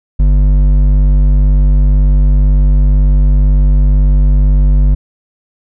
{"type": "tone with hard clipping", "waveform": "sine", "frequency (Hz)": 49, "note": "G1", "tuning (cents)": 0, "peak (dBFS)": -7, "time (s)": [0.19, 4.95], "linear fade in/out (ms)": 10, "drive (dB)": 8, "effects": []}